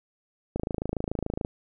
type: click train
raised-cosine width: 2 ms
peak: -15 dBFS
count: 25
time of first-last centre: 0.56-1.449 s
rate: 27 Hz
effects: none